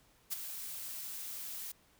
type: noise with ADSR envelope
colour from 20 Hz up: blue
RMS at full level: -34 dBFS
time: 0.3-1.72 s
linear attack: 29 ms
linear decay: 12 ms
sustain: -9 dB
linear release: 7 ms
effects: pink hiss -67 dBFS RMS until 1.99 s